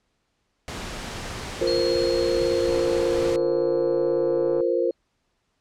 pink noise, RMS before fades -33 dBFS, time 0.68-3.36 s, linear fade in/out 0 ms
sine chord, F suspended fourth, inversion none, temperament just, 349.2 / 465.6 / 523.8 Hz, F4 / Bb4 / C5, 0 / -2 / +2 cents, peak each -24 dBFS, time 1.61-4.91 s, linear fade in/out 5 ms
sine tone with exponential decay, 4280 Hz, C8, 38 cents sharp, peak -27 dBFS, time 1.67-4.94 s, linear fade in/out 5 ms, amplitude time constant 710 ms
click train, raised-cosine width 1 ms, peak -24 dBFS, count 279, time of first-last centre 2.69-4.607 s, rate 145 Hz
effects pink hiss -72 dBFS RMS until 5.6 s + low-pass 7000 Hz 12 dB/octave

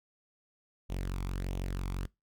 sawtooth tone with flanger, 46 Hz, F#1, 9 cents flat, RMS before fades -35 dBFS, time 0.89-2.07 s, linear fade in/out 20 ms, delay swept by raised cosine 0.31 to 0.89 ms, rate 1.5 Hz, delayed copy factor +0.55, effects noise-tail reverb RT60 0.2 s tail -23 dB re dry

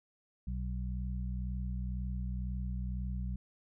harmonic tone, 62 Hz, B1, 7 cents sharp, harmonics 1 / 2 / 3, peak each -35 / -42 / -42 dBFS, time 0.47-3.36 s, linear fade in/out 5 ms, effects none

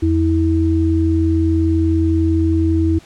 sine tone pair together, 84.8 / 324.4 Hz, E2 / E4, +50 / -28 cents, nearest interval octave + major seventh, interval 2322 cents, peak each -15 dBFS, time 0.02-2.99 s, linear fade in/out 10 ms, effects pink hiss -45 dBFS RMS until 3.05 s + low-pass 8000 Hz 12 dB/octave

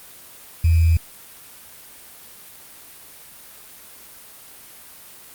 sine tone with sample-and-hold, 82.41 Hz, E2, in tune, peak -12 dBFS, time 0.64-0.97 s, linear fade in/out 5 ms, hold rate 2450 Hz, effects white hiss -43 dBFS RMS until 5.34 s + Opus 32 kbps

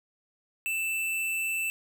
square tone with amplitude modulation, 2657 Hz, E7, 13 cents sharp, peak -27 dBFS, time 0.66-1.7 s, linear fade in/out 0 ms, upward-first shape sine, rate 176 Hz, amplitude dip 30%, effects none

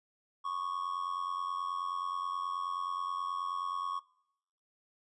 triangle tone with amplitude modulation, 1108.7 Hz, C#6, in tune, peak -28 dBFS, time 0.44-4 s, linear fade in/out 20 ms, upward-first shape sine, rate 89.4 Hz, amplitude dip 75%, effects noise-tail reverb RT60 0.8 s tail -23 dB re dry + resampled to 24000 Hz

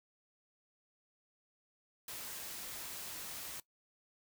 white noise, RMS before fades -45 dBFS, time 2.08-3.6 s, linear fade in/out 2 ms, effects noise-tail reverb RT60 0.1 s tail -19 dB re dry

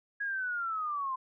sine linear sweep, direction down, 1664 to 1027 Hz, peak -31 dBFS, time 0.2-1.16 s, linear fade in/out 10 ms, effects none

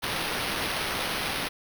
white noise with sample-and-hold, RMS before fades -30 dBFS, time 0.02-1.49 s, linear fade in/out 20 ms, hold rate 7350 Hz, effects none

